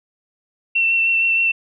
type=tone with vibrato; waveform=sine; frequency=2700 Hz; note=E7; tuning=41 cents sharp; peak=-14 dBFS; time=0.75-1.52 s; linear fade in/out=10 ms; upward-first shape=sine; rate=6.4 Hz; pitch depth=15 cents each way; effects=none